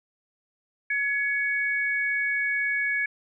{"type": "tone pair together", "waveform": "sine", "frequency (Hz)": [1689, 2231], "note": ["G#6", "C#7"], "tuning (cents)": [29, 11], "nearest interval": "perfect fourth", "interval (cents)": 482, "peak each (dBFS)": -26, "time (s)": [0.9, 3.06], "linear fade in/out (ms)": 5, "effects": []}